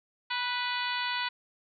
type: harmonic tone with a mistuned harmonic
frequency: 493.9 Hz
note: B4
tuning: in tune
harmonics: 2 / 3 / 4 / 5 / 6 / 7 / 8 / 9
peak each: -34 / -36 / -37 / -38 / -39 / -39 / -40 / -41 dBFS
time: 0.3-1.29 s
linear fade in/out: 10 ms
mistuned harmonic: 2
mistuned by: -22 cents
effects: none